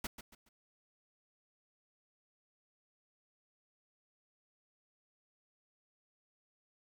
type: noise with echo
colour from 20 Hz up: pink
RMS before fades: -39 dBFS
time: 0.04-0.07 s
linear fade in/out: 5 ms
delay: 140 ms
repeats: 3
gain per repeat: -10 dB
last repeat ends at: 0.49 s
effects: none